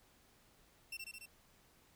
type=tone with echo; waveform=sawtooth; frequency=2700 Hz; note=E7; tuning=41 cents sharp; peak=-39 dBFS; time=0.92-0.97 s; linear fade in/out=5 ms; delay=72 ms; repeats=4; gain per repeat=-2 dB; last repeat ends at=1.258 s; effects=pink hiss -68 dBFS RMS until 1.95 s